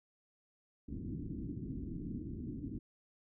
white low-pass noise, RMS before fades -42 dBFS, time 0.88-2.79 s, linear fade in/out 10 ms, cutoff 320 Hz, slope 48 dB/octave, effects none

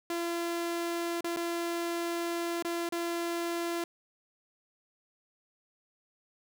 sawtooth tone with dropouts, 340.8 Hz, F4, 42 cents flat, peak -27 dBFS, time 0.1-3.84 s, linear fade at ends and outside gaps 2 ms, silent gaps 1.208-1.243 / 1.363-1.369 / 2.625-2.648 / 2.89-2.923 s, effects none

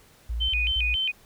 sine tone bursts, 57.5 Hz, A#1, 23 cents flat, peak -26 dBFS, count 3, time 0.29-0.956 s, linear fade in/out 10 ms, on 200 ms, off 33 ms
sine tone with vibrato, 2766 Hz, F7, 17 cents flat, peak -23 dBFS, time 0.4-1.12 s, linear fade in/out 20 ms, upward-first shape square, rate 3.7 Hz, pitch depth 190 cents each way
effects pink hiss -56 dBFS RMS until 1.25 s

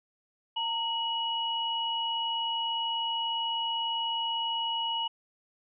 sine tone pair together, 918.2 / 2915 Hz, A#5 / F#7, -26 / -26 cents, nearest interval octave + minor sixth, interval 2000 cents, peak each -32 / -30 dBFS, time 0.56-5.08 s, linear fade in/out 10 ms, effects none

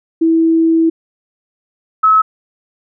sine tone pair in turn, 326.7 / 1291.4 Hz, E4 / E6, -15 / -36 cents, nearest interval 2 octaves, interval 2379 cents, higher second, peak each -8 / -6 dBFS, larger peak second, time 0.21-0.9 / 2.03-2.22 s, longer first, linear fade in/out 10 ms, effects none

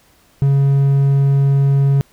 triangle tone, 138.59 Hz, C#3, in tune, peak -8 dBFS, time 0.42-2.01 s, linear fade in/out 0 ms, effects pink hiss -53 dBFS RMS until 2.12 s

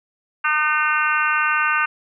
harmonic tone, 304.2 Hz, D#4, 39 cents flat, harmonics 3 / 4 / 5 / 6 / 7 / 8 / 9, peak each -29 / -21 / -20 / -29 / -29 / -29 / -25 dBFS, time 0.44-1.86 s, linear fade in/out 10 ms, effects none

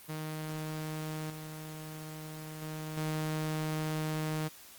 sawtooth tone with level steps, 155.56 Hz, D#3, in tune, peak -32 / -38 / -34 / -28 dBFS, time 0.08-4.49 s, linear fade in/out 20 ms, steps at 1.3 / 2.62 / 2.97 s, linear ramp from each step 2 ms, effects white hiss -53 dBFS RMS until 4.78 s + Opus 32 kbps

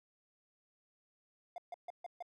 triangle tone bursts, 704 Hz, F5, 14 cents sharp, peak -39 dBFS, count 5, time 1.56-2.225 s, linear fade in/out 2 ms, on 21 ms, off 140 ms, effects none

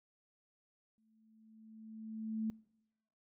sine tone with exponential growth, 220 Hz, A3, in tune, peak -33 dBFS, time 0.98-2.5 s, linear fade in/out 0 ms, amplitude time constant 330 ms, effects noise-tail reverb RT60 0.9 s tail -25 dB re dry

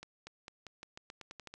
accelerating click train, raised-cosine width 0.2 ms, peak -29 dBFS, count 12, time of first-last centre 0.03-1.54 s, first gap 240 ms, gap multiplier 0.88, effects resampled to 24000 Hz

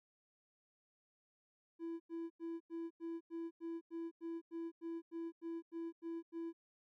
triangle tone bursts, 332.8 Hz, E4, 17 cents sharp, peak -38 dBFS, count 16, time 1.79-6.53 s, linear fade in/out 50 ms, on 210 ms, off 92 ms, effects tanh soft clip ceiling -34 dBFS

